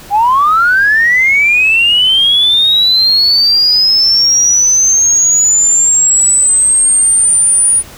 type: linear sweep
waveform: sine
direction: up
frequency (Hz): 784 to 9650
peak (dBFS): -5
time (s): 0.1-7.83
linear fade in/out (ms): 50
effects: tanh soft clip ceiling -1 dBFS + pink hiss -34 dBFS RMS until 7.97 s